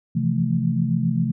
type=chord; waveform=sine; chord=F major seventh; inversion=second; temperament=equal with one note detuned; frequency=130.81 / 164.81 / 172.41 / 220 Hz; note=C3 / E3 / F3 / A3; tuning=0 / 0 / -22 / 0 cents; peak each=-24 dBFS; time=0.15-1.32 s; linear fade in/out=10 ms; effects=none